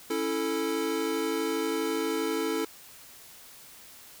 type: chord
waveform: square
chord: A major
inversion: first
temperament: equal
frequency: 277.2 / 329.6 / 440 Hz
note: C#4 / E4 / A4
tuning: 0 / 0 / 0 cents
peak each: -35 / -32 / -31 dBFS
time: 0.1-2.65 s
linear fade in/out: 5 ms
effects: white hiss -50 dBFS RMS until 4.2 s